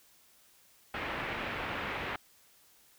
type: low-pass noise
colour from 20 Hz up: white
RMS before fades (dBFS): -37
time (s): 0.94-2.16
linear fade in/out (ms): 2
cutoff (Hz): 2500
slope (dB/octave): 24
effects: white hiss -63 dBFS RMS until 2.98 s